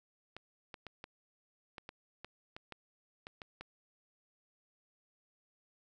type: clicks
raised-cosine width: 0.3 ms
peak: -29 dBFS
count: 12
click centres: 0.366 / 0.742 / 0.867 / 1.041 / 1.782 / 1.891 / 2.246 / 2.565 / 2.723 / 3.269 / 3.418 / 3.61 s
effects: none